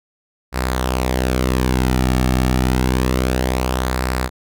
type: tone with flanger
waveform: sawtooth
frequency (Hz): 63.5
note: B1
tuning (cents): +49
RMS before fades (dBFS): -18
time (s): 0.52-4.3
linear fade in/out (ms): 50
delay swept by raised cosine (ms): 0.31 to 2.01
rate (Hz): 0.28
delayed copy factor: -0.5
effects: none